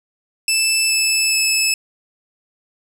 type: tone with pitch steps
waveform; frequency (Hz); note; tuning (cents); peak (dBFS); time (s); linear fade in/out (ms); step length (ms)
15% pulse; 2637 / 2622 / 2607; E7 / E7 / E7; 0 / -10 / -20; -7; 0.48-1.74; 2; 420
effects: low-pass 12000 Hz 12 dB/octave + 7-bit